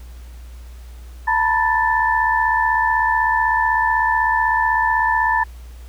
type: tone cluster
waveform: sine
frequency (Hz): 896 / 972 / 1763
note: A5 / B5 / A6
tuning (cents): +31 / -28 / +3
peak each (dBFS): -19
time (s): 1.27-5.44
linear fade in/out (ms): 10
effects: added 60 Hz sine -34 dBFS peak until 5.88 s + pink hiss -50 dBFS RMS until 5.88 s